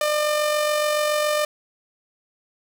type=tone with amplitude modulation; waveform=sawtooth; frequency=600 Hz; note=D5; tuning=37 cents sharp; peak=-14 dBFS; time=0.01-1.45 s; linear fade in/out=2 ms; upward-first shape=sine; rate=47.1 Hz; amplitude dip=35%; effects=none